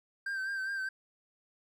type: tone with vibrato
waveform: triangle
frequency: 1568 Hz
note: G6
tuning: in tune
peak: -31 dBFS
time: 0.26-0.89 s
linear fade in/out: 5 ms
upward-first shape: sine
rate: 4.9 Hz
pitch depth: 42 cents each way
effects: none